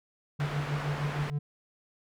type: tone with tremolo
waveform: triangle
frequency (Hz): 145.9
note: D3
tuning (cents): -11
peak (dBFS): -24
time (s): 0.39-1.39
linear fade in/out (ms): 10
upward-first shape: triangle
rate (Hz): 6.4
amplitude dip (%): 85
type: low-pass noise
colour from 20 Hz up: white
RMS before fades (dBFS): -38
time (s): 0.4-1.3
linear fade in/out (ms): 0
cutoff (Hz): 1600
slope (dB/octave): 12
effects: none